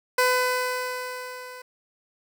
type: tone with level ramp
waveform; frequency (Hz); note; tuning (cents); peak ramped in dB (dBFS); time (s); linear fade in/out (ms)
15% pulse; 503; B4; +32; -11 to -33; 0.18-1.62; 5
effects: none